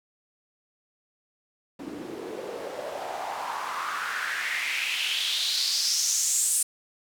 white noise with band-pass filter sweep, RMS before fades -29 dBFS, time 1.79-6.63 s, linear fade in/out 5 ms, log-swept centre 270 to 9000 Hz, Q 4.1, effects none

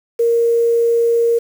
sine tone with quantisation, 466.2 Hz, A#4, in tune, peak -11 dBFS, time 0.19-1.39 s, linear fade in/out 10 ms, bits 6, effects none

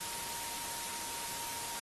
sine tone in noise, 932.3 Hz, A#5, in tune, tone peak -47 dBFS, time 0-1.8 s, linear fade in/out 10 ms, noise white, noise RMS -40 dBFS, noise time 0-1.8 s, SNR -10 dB, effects AAC 32 kbps

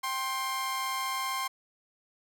sawtooth tone pair together, 784 / 1057.1 Hz, G5 / C6, 0 / +17 cents, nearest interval perfect fourth, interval 517 cents, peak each -35 / -27 dBFS, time 0.03-1.48 s, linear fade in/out 10 ms, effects none

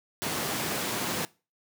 pink high-pass noise, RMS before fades -31 dBFS, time 0.22-1.25 s, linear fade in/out 0 ms, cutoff 140 Hz, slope 12 dB/octave, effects noise-tail reverb RT60 0.3 s tail -21 dB re dry + high-pass 80 Hz 12 dB/octave

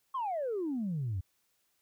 sine exponential sweep, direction down, 1109 to 86.6 Hz, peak -30 dBFS, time 0.14-1.21 s, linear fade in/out 10 ms, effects tanh soft clip ceiling -28 dBFS + white hiss -75 dBFS RMS until 1.81 s

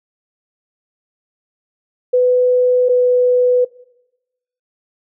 sine tone pair in turn, 499 / 496.5 Hz, B4 / B4, +18 / +9 cents, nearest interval unison, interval 9 cents, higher first, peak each -9 dBFS, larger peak neither, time 2.13-2.89 / 2.89-3.65 s, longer neither, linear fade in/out 10 ms, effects noise-tail reverb RT60 1.0 s tail -21 dB re dry

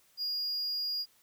triangle tone, 4850 Hz, D#8, 45 cents flat, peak -30 dBFS, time 0.17-1.06 s, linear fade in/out 50 ms, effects white hiss -66 dBFS RMS until 1.22 s

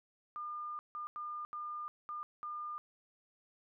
sine tone bursts at uneven times, 1207 Hz, D6, 47 cents sharp, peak -39 dBFS, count 6, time 0.36-0.79 / 0.95-1.07 / 1.16-1.45 / 1.53-1.88 / 2.09-2.23 / 2.43-2.78 s, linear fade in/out 0 ms, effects none

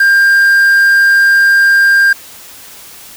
triangle tone with quantisation, 1597 Hz, G6, 32 cents sharp, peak -3 dBFS, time 0-2.13 s, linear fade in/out 5 ms, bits 5, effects white hiss -34 dBFS RMS until 3.16 s

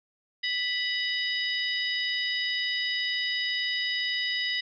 harmonic tone with a mistuned harmonic, 987.8 Hz, B5, in tune, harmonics 2 / 3 / 4 / 5, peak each -30 / -32 / -33 / -34 dBFS, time 0.43-4.61 s, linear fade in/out 10 ms, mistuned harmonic 4, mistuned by -76 cents, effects none

